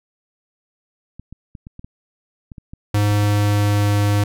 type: clicks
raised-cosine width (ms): 5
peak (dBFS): -23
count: 12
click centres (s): 1.196 / 1.326 / 1.552 / 1.669 / 1.794 / 1.845 / 2.518 / 2.582 / 2.735 / 2.973 / 3.114 / 3.234
type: tone with pitch glide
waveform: square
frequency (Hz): 103.5 to 102.67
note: G#2 to G#2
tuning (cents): -5 to -19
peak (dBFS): -15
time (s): 2.94-4.24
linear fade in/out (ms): 5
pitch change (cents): -14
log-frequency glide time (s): 3.09-3.95
effects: none